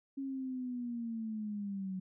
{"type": "linear sweep", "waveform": "sine", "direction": "down", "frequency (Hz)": [274.8, 185], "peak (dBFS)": -36, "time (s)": [0.17, 2], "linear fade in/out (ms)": 10, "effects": []}